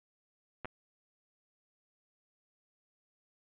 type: clicks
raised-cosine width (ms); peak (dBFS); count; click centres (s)
0.5; -25; 2; 0.647 / 0.655
effects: resampled to 8000 Hz + 9-bit